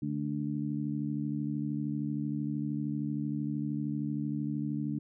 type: harmonic tone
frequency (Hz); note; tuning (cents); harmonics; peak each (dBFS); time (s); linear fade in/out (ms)
73; D2; -10; 2 / 3 / 4; -35 / -35 / -35; 0.02-4.99; 5
effects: none